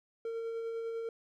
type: tone with tremolo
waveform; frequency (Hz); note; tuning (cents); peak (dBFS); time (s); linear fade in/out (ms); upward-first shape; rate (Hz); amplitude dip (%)
triangle; 456.9; A#4; -35; -32; 0.25-1.09; 2; sine; 10; 25
effects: none